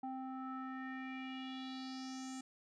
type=tone with low-pass filter sweep; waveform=square; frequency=261.6 Hz; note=C4; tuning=in tune; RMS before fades=-45 dBFS; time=0.03-2.41 s; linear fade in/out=5 ms; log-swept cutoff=830 to 7600 Hz; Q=4.2; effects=none